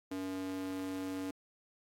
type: tone with high-pass filter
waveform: square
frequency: 94.3 Hz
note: F#2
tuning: 33 cents sharp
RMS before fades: -39 dBFS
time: 0.11-1.31 s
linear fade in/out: 5 ms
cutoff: 290 Hz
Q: 2.8
effects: AAC 64 kbps